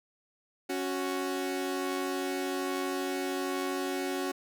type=tone pair together; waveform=sawtooth; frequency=277.2 / 370 Hz; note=C#4 / F#4; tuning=0 / 0 cents; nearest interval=perfect fourth; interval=500 cents; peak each=-30 / -29 dBFS; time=0.69-4.32 s; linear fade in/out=10 ms; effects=none